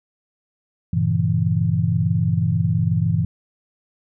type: chord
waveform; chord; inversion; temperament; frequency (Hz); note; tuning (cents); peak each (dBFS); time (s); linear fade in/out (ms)
sine; G diminished seventh; none; equal; 98 / 116.54 / 138.59 / 164.81; G2 / Bb2 / Db3 / Fb3; 0 / 0 / 0 / 0; -22 / -22 / -25 / -20; 0.93-3.25; 5
effects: none